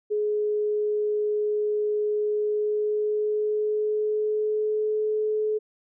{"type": "tone with pitch glide", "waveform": "sine", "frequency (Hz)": [420.7, 428.8], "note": ["G#4", "A4"], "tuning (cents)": [22, -45], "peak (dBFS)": -22, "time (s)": [0.1, 5.59], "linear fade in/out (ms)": 20, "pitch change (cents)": 33, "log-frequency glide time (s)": [2.33, 5.04], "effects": []}